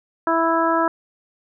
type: harmonic tone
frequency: 329.6 Hz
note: E4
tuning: in tune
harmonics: 1 / 2 / 3 / 4 / 5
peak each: -22 / -22 / -21 / -22 / -28 dBFS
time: 0.27-0.88 s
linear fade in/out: 2 ms
effects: none